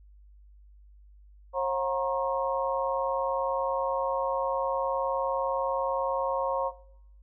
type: harmonic tone with a mistuned harmonic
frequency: 180 Hz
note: F#3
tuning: 47 cents flat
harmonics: 3 / 4 / 5 / 6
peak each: -27 / -36 / -31 / -33 dBFS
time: 1.53-6.72 s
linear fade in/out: 50 ms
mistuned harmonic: 5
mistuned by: +76 cents
effects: noise-tail reverb RT60 0.7 s tail -18 dB re dry + added 50 Hz sine -51 dBFS peak until 7.22 s